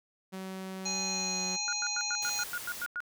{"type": "tone with pitch glide", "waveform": "sawtooth", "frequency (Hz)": [189.2, 184.24], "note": ["F#3", "F#3"], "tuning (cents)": [39, -7], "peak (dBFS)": -34, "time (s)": [0.32, 1.57], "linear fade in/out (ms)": 20, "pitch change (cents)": -46, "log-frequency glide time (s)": [1.03, 1.42]}
{"type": "harmonic tone", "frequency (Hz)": 830.6, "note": "G#5", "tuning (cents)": 0, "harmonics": [1, 3, 5, 7, 8], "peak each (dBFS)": [-42, -40, -35, -41, -35], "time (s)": [0.85, 2.44], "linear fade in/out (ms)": 10}
{"type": "tone bursts", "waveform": "sine", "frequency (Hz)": 1439, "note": "F#6", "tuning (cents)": -49, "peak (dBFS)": -32, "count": 10, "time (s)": [1.68, 3.004], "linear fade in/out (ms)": 0, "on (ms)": 46, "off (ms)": 96}
{"type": "noise", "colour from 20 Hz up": "white", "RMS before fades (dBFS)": -42, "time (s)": [2.22, 2.86], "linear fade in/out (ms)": 5}
{"effects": []}